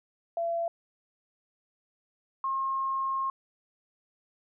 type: tone pair in turn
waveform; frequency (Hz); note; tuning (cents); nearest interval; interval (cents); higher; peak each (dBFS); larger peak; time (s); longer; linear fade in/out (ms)
sine; 676 / 1073.1; E5 / C6; +43 / +43; minor sixth; 800; second; -27; neither; 0.37-0.68 / 2.44-3.3; second; 2
effects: none